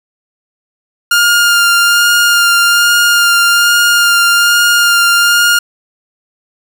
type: tone with vibrato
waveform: sawtooth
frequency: 1407 Hz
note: F6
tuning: 12 cents sharp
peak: -3 dBFS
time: 1.11-5.59 s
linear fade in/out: 5 ms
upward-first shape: sine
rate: 1.2 Hz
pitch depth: 14 cents each way
effects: none